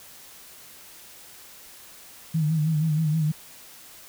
sine tone with vibrato, 156 Hz, D#3, 5 cents sharp, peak -20 dBFS, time 2.34-3.32 s, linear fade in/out 10 ms, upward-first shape sine, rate 6.3 Hz, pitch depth 70 cents each way, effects white hiss -47 dBFS RMS until 4.08 s

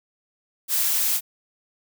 blue noise, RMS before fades -22 dBFS, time 0.68-1.21 s, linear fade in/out 50 ms, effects none

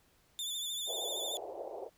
sawtooth tone with vibrato, 3526 Hz, A7, 3 cents sharp, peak -33 dBFS, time 0.39-1.37 s, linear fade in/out 0 ms, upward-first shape sine, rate 13 Hz, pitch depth 54 cents each way
white band-pass noise, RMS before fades -43 dBFS, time 0.86-1.9 s, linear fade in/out 50 ms, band 380 to 760 Hz, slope 48 dB/octave
effects pink hiss -69 dBFS RMS until 1.97 s

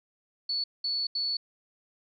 sine tone bursts at uneven times, 4435 Hz, C#8, in tune, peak -27 dBFS, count 3, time 0.49-0.64 / 0.84-1.07 / 1.15-1.37 s, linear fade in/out 5 ms, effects none

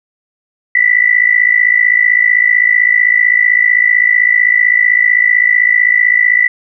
sine tone with amplitude modulation, 1975.5 Hz, B6, in tune, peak -3 dBFS, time 0.75-6.48 s, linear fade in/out 5 ms, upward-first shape sine, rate 55.7 Hz, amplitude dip 85%, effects none

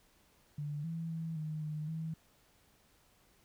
sine tone with pitch steps, 147.2 / 164.7 / 162.9 / 154.7 / 152.7 / 160.6 Hz, D3 / E3 / E3 / D#3 / D#3 / E3, +4 / -1 / -20 / -10 / -32 / -45 cents, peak -36 dBFS, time 0.58-2.14 s, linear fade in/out 5 ms, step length 260 ms, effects pink hiss -68 dBFS RMS until 3.44 s

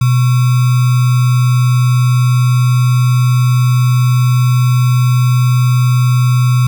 sine tone with sample-and-hold, 124.9 Hz, B2, 20 cents sharp, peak -7 dBFS, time 0.01-6.67 s, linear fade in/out 5 ms, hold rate 1225 Hz, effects none

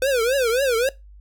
square tone with vibrato, 501 Hz, B4, 25 cents sharp, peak -18 dBFS, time 0.02-0.89 s, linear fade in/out 2 ms, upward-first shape triangle, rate 3.7 Hz, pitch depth 230 cents each way, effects noise-tail reverb RT60 0.2 s tail -20 dB re dry + added 50 Hz sine -42 dBFS peak until 1.2 s

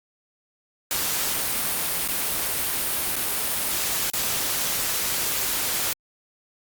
white noise with dropouts, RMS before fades -25 dBFS, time 0.91-5.93 s, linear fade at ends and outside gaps 1 ms, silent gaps 2.077-2.086 / 3.157-3.164 / 4.101-4.135 s, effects Opus 48 kbps

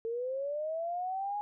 sine linear sweep, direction up, 447.7 to 836 Hz, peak -32 dBFS, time 0.05-1.41 s, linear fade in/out 0 ms, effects none

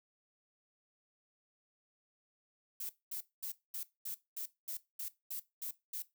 violet noise bursts, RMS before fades -41 dBFS, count 11, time 2.8-6.023 s, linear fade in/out 5 ms, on 93 ms, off 220 ms, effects noise-tail reverb RT60 0.2 s tail -17 dB re dry

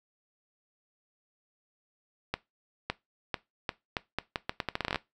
accelerating click train, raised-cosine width 0.3 ms, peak -13 dBFS, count 18, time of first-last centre 2.34-4.958 s, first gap 560 ms, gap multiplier 0.79, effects noise-tail reverb RT60 0.2 s tail -19 dB re dry

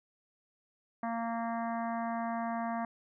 harmonic tone, 230.6 Hz, A#3, 19 cents flat, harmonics 1 / 3 / 4 / 5 / 6 / 7 / 8 / 9, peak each -36 / -36 / -41 / -42 / -53 / -48 / -50 / -55 dBFS, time 1.03-2.85 s, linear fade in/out 2 ms, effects none

